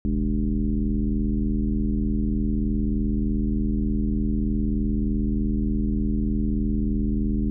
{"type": "tone with frequency modulation", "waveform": "sine", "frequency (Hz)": 130.9, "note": "C3", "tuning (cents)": 1, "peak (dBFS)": -20, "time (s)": [0.05, 7.5], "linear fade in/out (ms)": 0, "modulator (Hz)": 79.5, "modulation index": 2, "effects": []}